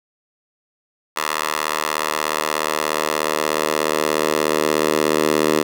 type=tone with high-pass filter sweep; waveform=10% pulse; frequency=76.8 Hz; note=D#2; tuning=22 cents flat; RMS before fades=-20 dBFS; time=1.16-5.63 s; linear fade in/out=10 ms; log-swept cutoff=1000 to 360 Hz; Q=1.2; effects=none